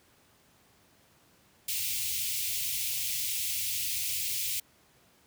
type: band-stop noise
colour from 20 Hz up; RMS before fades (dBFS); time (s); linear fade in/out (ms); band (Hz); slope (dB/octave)
white; -32; 1.68-4.6; 5; 130 to 2200; 48
effects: pink hiss -63 dBFS RMS until 5.26 s + high-pass 80 Hz 12 dB/octave